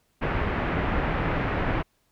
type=low-pass noise; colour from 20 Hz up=pink; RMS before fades=-26 dBFS; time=0.21-1.83 s; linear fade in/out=20 ms; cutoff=2300 Hz; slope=24 dB/octave; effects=pink hiss -69 dBFS RMS until 2.11 s